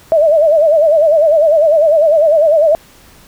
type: tone with vibrato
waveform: sine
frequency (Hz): 622.3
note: D#5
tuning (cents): 0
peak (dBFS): -6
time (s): 0.12-2.75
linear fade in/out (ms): 0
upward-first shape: sine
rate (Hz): 10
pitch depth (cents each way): 120
effects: pink hiss -43 dBFS RMS until 3.27 s